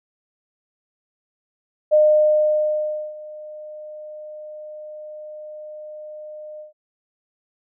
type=tone with ADSR envelope; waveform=sine; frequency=609 Hz; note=D#5; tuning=37 cents flat; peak=-10 dBFS; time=1.91-6.73 s; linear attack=26 ms; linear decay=1200 ms; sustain=-23 dB; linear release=130 ms; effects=none